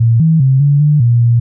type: tone with pitch steps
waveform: sine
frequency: 115.4 / 161.3 / 132.9 / 143.2 / 148.8 / 119 / 118.1 Hz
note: A#2 / E3 / C3 / D3 / D3 / A#2 / A#2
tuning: -17 / -37 / +27 / -43 / +23 / +36 / +23 cents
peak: -6 dBFS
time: 0-1.4 s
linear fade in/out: 10 ms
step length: 200 ms
effects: none